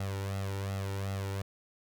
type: tone with flanger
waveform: sawtooth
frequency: 98 Hz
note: G2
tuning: in tune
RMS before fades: -35 dBFS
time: 0-1.42 s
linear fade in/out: 5 ms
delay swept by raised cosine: 1.5 to 2.19 ms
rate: 2.7 Hz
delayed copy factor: +0.7
effects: none